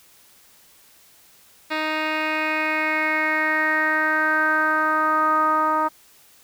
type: tone with low-pass filter sweep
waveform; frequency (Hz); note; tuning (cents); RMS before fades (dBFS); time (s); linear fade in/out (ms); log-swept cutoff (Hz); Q
10% pulse; 311.1; D#4; 0; -21; 1.7-5.89; 20; 3100 to 1100; 5.4
effects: white hiss -53 dBFS RMS until 6.43 s